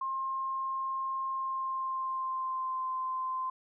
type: tone with pitch glide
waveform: sine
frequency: 1064 to 1037.9 Hz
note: C6 to C6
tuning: +29 to -14 cents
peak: -31 dBFS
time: 0.01-3.5 s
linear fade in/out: 5 ms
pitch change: -43 cents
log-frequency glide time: 1.28-2.89 s
effects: none